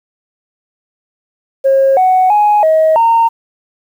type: tone with pitch steps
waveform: sine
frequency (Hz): 540 / 744 / 835 / 634 / 918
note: C#5 / F#5 / G#5 / D#5 / A#5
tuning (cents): -45 / +9 / +9 / +32 / -27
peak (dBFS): -5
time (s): 1.64-3.29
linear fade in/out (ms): 20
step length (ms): 330
effects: tanh soft clip ceiling -3 dBFS + 7-bit